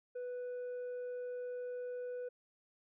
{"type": "tone with tanh clipping", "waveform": "sine", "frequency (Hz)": 494.3, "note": "B4", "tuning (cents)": 1, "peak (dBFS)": -40, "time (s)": [0.15, 2.29], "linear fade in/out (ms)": 10, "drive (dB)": 3, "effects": []}